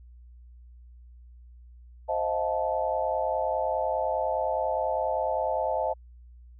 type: chord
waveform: sine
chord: F dominant seventh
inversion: second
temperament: just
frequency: 523.8 / 628.6 / 698.5 / 873.1 Hz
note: C5 / Eb5 / F5 / A5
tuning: +2 / +18 / 0 / -14 cents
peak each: -31 / -29 / -32 / -30 dBFS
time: 2.08-5.94 s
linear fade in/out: 20 ms
effects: added 60 Hz sine -47 dBFS peak until 6.59 s